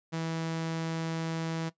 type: tone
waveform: sawtooth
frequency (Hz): 163.2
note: E3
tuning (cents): -17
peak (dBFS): -27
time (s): 0.12-1.7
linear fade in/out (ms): 20
effects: noise-tail reverb RT60 0.1 s tail -17 dB re dry + resampled to 16000 Hz